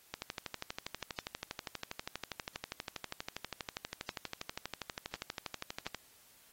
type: click train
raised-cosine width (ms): 0.2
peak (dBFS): -20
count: 73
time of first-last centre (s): 0.14-5.946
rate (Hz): 12.4
effects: white hiss -63 dBFS RMS until 6.52 s + AAC 48 kbps